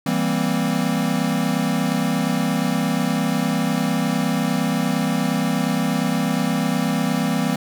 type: chord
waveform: square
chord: C dominant seventh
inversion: first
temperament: equal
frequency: 164.81 / 196 / 233.1 / 261.6 Hz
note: E3 / G3 / Bb3 / C4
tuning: 0 / 0 / 0 / 0 cents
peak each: -25 dBFS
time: 0.06-7.56 s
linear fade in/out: 5 ms
effects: none